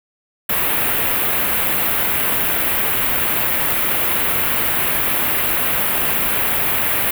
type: band-stop noise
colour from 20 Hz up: white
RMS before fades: -18 dBFS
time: 0.49-7.11 s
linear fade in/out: 5 ms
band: 2900 to 12000 Hz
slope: 24 dB/octave
effects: none